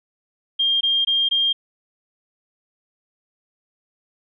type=tone bursts; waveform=sine; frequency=3208 Hz; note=G7; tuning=39 cents sharp; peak=-16 dBFS; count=4; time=0.59-1.53 s; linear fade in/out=10 ms; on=220 ms; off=20 ms; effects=none